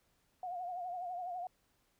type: tone with vibrato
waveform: sine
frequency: 717 Hz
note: F5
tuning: 45 cents sharp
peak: -38 dBFS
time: 0.43-1.47 s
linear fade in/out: 2 ms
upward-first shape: triangle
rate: 12 Hz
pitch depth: 80 cents each way
effects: pink hiss -75 dBFS RMS until 1.99 s